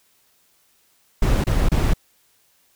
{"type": "noise bursts", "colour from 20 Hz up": "brown", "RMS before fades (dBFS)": -17, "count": 3, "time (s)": [1.22, 1.936], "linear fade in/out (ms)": 5, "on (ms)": 220, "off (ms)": 28, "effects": ["white hiss -61 dBFS RMS until 2.75 s"]}